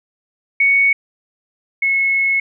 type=tone pair in turn; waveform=sine; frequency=2224 / 2186 Hz; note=C#7 / C#7; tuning=+5 / -25 cents; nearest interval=unison; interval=30 cents; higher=first; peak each=-10 / -13 dBFS; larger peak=first; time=0.6-0.93 / 1.82-2.4 s; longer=second; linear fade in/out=5 ms; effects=none